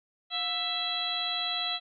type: harmonic tone with a mistuned harmonic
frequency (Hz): 661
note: E5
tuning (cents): +5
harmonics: 1 / 2 / 3 / 4 / 5 / 6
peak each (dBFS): -38 / -40 / -42 / -40 / -33 / -32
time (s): 0.3-1.8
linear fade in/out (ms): 50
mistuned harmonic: 1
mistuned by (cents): +140
effects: none